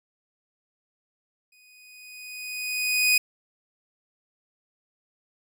sawtooth tone with exponential growth, 2489 Hz, D#7, in tune, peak -13 dBFS, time 1.52-3.18 s, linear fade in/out 5 ms, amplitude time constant 360 ms, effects none

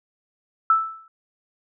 sine tone with exponential decay, 1318.5 Hz, E6, in tune, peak -11 dBFS, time 0.7-1.08 s, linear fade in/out 2 ms, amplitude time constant 82 ms, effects none

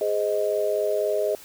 sine chord, Ab major, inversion none, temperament just, 415.3 / 519.1 / 623 Hz, Ab4 / C5 / Eb5, 0 / -14 / +2 cents, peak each -25 / -29 / -24 dBFS, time 0.01-1.35 s, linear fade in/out 2 ms, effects white hiss -46 dBFS RMS until 1.44 s

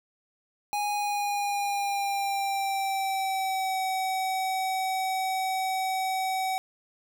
square tone with pitch glide, 826 to 757.4 Hz, G#5 to F#5, -10 to +40 cents, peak -27 dBFS, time 0.73-6.58 s, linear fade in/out 0 ms, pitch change -150 cents, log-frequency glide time 0.93-3.81 s, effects 10-bit

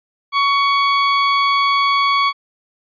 sawtooth tone, 1120 Hz, C#6, 18 cents sharp, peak -9 dBFS, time 0.32-2.33 s, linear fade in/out 50 ms, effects resampled to 11025 Hz

